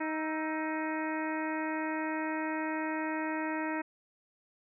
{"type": "harmonic tone with a mistuned harmonic", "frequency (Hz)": 313, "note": "D#4", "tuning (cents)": 10, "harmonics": [1, 2, 3, 4, 5, 6, 7, 8], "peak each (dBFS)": [-34, -40, -38, -45, -43, -41, -46, -47], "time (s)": [0, 3.82], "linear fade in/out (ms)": 10, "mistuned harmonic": 4, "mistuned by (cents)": 85, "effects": []}